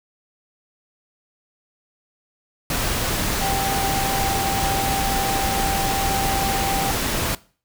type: tone in noise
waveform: sine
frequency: 784 Hz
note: G5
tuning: in tune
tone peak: -23 dBFS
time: 3.41-6.91 s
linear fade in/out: 2 ms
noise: pink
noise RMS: -23 dBFS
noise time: 2.7-7.35 s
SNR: -3 dB
effects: noise-tail reverb RT60 0.4 s tail -20 dB re dry